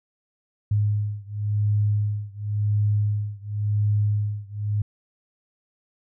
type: beating tone pair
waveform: sine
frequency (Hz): 103.83 / 104.76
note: G#2 / G#2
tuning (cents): 0 / +16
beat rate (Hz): 0.93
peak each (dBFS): -23 / -24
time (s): 0.71-4.82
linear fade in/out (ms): 5
effects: none